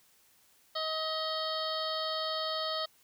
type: harmonic tone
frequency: 632 Hz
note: D#5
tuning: 27 cents sharp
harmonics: 1 / 2 / 3 / 5 / 6 / 7 / 8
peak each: -36 / -37 / -45 / -40 / -41 / -38 / -46 dBFS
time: 0.75-2.86 s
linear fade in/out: 10 ms
effects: white hiss -65 dBFS RMS until 3.03 s